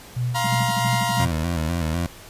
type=tone with tremolo; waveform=sine; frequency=123 Hz; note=B2; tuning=7 cents flat; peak=-20 dBFS; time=0.16-1.28 s; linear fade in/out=10 ms; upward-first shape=sine; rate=3 Hz; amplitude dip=65%
type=chord; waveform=sawtooth; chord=F suspended fourth; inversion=none; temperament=equal with one note detuned; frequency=698.5 / 950.3 / 1046.5 Hz; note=F5 / Bb5 / C6; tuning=0 / +33 / 0 cents; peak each=-22 / -20 / -26 dBFS; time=0.34-1.26 s; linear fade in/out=20 ms
type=tone bursts; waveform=sine; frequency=196 Hz; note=G3; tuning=in tune; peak=-23 dBFS; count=10; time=0.44-1.199 s; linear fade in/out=5 ms; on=30 ms; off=51 ms
type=tone with vibrato; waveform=20% pulse; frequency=82.41 Hz; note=E2; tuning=in tune; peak=-17 dBFS; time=1.19-2.07 s; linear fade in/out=10 ms; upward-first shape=square; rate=4 Hz; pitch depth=76 cents each way
effects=pink hiss -43 dBFS RMS until 2.29 s + resampled to 32000 Hz